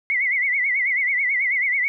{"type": "tone with vibrato", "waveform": "sine", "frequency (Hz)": 2093, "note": "C7", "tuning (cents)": 0, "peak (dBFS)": -18, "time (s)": [0.1, 1.88], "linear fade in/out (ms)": 0, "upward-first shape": "sine", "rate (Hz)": 9.2, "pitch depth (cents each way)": 120, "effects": []}